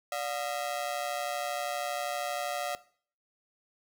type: ring-modulated tone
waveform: sawtooth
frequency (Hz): 650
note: E5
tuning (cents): -24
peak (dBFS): -25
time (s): 0.12-2.75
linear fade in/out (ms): 0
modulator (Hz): 66.3
effects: noise-tail reverb RT60 0.5 s tail -19 dB re dry